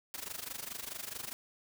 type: noise with amplitude modulation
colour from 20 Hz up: white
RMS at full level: -39 dBFS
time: 0.14-1.33 s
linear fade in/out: 0 ms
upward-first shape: sine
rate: 24.7 Hz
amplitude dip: 85%
effects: none